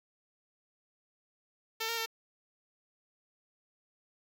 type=tone with pitch steps; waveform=5% pulse; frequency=447.8 / 461.6 / 451.2 Hz; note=A4 / A#4 / A4; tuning=+30 / -17 / +44 cents; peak=-21 dBFS; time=1.8-2.061 s; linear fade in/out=10 ms; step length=87 ms; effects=none